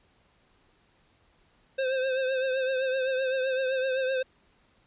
square tone with vibrato, 523.3 Hz, C5, in tune, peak -26 dBFS, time 1.78-4.23 s, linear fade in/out 10 ms, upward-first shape triangle, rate 7.8 Hz, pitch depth 54 cents each way, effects pink hiss -65 dBFS RMS until 4.86 s + resampled to 8000 Hz

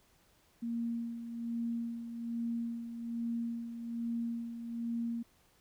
sine tone with tremolo, 233.1 Hz, A#3, in tune, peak -32 dBFS, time 0.62-5.23 s, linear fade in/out 10 ms, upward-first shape sine, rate 1.2 Hz, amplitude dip 60%, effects pink hiss -68 dBFS RMS until 5.6 s

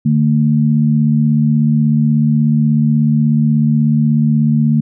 sine tone pair together, 148.85 / 225.3 Hz, D3 / A3, +24 / +41 cents, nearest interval perfect fifth, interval 717 cents, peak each -12 dBFS, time 0.05-4.81 s, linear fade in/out 10 ms, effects none

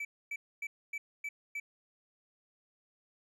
triangle tone bursts, 2306 Hz, D7, 32 cents flat, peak -34 dBFS, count 6, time 0-1.6 s, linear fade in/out 5 ms, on 50 ms, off 260 ms, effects none

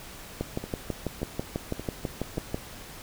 two click trains, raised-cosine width 2 ms, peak -15 / -21 dBFS, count 14 / 4, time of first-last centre 0.41-2.545 / 0.64-2.374 s, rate 6.09 / 1.73 Hz, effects pink hiss -44 dBFS RMS until 3.02 s

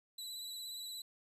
sawtooth tone with vibrato, 3960 Hz, B7, 4 cents sharp, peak -40 dBFS, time 0.18-1.02 s, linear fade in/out 5 ms, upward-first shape sine, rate 17 Hz, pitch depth 34 cents each way, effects resampled to 32000 Hz + 13-bit

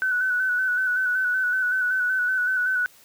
sine tone with vibrato, 1497 Hz, F#6, 20 cents sharp, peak -20 dBFS, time 0.02-2.86 s, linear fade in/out 0 ms, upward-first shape square, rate 5.3 Hz, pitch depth 30 cents each way, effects white hiss -53 dBFS RMS until 3.04 s + high-pass 60 Hz 12 dB/octave

